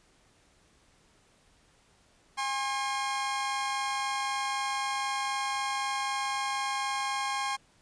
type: tone pair together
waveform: sawtooth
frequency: 814 / 1070.7 Hz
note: G#5 / C6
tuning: -35 / +40 cents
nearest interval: perfect fourth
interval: 475 cents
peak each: -29 / -28 dBFS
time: 2.37-7.57 s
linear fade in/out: 20 ms
effects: pink hiss -64 dBFS RMS until 7.81 s + resampled to 22050 Hz